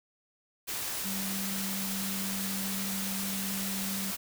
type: tone in noise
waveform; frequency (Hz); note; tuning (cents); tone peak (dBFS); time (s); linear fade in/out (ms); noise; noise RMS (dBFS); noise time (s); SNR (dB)
sine; 194.4; G3; -14; -35; 1.04-4.12; 20; white; -35; 0.67-4.17; -3
effects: none